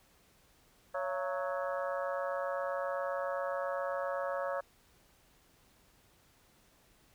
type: harmonic tone with a mistuned harmonic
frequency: 185 Hz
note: F#3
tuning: in tune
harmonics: 3 / 4 / 5 / 6 / 7 / 8 / 9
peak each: -35 / -41 / -44 / -42 / -43 / -49 / -45 dBFS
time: 0.94-4.61 s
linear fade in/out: 10 ms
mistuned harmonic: 4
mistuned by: -140 cents
effects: pink hiss -66 dBFS RMS until 7.14 s